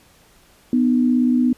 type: tone pair together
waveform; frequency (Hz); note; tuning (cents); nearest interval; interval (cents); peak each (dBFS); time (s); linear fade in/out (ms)
sine; 247.4 / 304.5; B3 / D#4; +3 / -37; major third; 360; -14 / -22; 0.73-1.53; 2
effects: pink hiss -53 dBFS RMS until 1.57 s + resampled to 32000 Hz